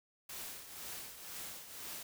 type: noise with tremolo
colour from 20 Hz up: white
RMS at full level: -44 dBFS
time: 0.29-2.03 s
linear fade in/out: 5 ms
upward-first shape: triangle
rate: 2 Hz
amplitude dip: 65%
effects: none